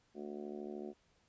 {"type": "harmonic tone", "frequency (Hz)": 73.42, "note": "D2", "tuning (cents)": 0, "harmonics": [3, 4, 5, 6, 7, 8, 9, 10], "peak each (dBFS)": [-47, -51, -45, -55, -56, -57, -56, -58], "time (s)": [0.14, 0.94], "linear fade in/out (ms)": 50, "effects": ["pink hiss -73 dBFS RMS until 1.28 s", "resampled to 16000 Hz"]}